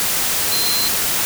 sine tone in noise, 4117 Hz, C8, 29 cents flat, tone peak -20 dBFS, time 0.52-0.88 s, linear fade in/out 0 ms, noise white, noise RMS -19 dBFS, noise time 0-1.25 s, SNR -4 dB, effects none

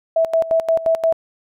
sine tone with tremolo, 654 Hz, E5, 14 cents flat, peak -12 dBFS, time 0.16-1.13 s, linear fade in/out 5 ms, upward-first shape square, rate 5.7 Hz, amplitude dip 80%, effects none

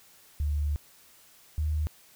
sine tone pair in turn, 73.42 / 76.58 Hz, D2 / D#2, 0 / -27 cents, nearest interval minor second, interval 73 cents, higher second, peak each -25 / -25 dBFS, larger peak neither, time 0.4-0.76 / 1.58-1.87 s, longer first, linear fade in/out 0 ms, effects white hiss -57 dBFS RMS until 2.15 s

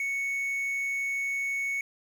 triangle tone, 2217 Hz, C#7, in tune, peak -26 dBFS, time 0-1.81 s, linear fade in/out 2 ms, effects 9-bit

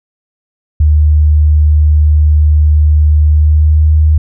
sine tone with pitch glide, 75.7 to 77.11 Hz, D#2 to D#2, -47 to -15 cents, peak -4 dBFS, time 0.8-4.18 s, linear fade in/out 5 ms, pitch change +32 cents, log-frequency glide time 3.26-3.86 s, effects none

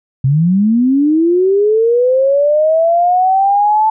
sine linear sweep, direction up, 127.2 to 880 Hz, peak -8 dBFS, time 0.24-3.9 s, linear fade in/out 5 ms, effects none

